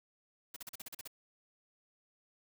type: noise bursts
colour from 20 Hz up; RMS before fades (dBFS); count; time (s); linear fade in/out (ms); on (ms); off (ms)
white; -45; 9; 0.54-1.076; 5; 24; 40
effects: none